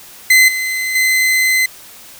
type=tone with level steps; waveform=40% pulse; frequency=2047 Hz; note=C7; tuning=38 cents flat; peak=-5 / -16 / -10 dBFS; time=0.3-1.66 s; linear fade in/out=5 ms; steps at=0.48 / 0.95 s; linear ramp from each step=5 ms; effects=white hiss -38 dBFS RMS until 2.19 s